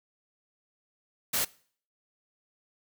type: noise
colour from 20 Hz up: white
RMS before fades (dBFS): -28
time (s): 1.33-1.45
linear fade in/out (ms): 10
effects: noise-tail reverb RT60 0.5 s tail -22 dB re dry